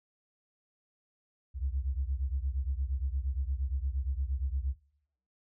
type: beating tone pair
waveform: sine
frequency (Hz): 64 / 72.6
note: C2 / D2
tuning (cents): -38 / -19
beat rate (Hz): 8.6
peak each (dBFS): -31 / -33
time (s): 1.54-4.76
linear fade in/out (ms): 50
effects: noise-tail reverb RT60 0.7 s tail -22 dB re dry + tanh soft clip ceiling -23 dBFS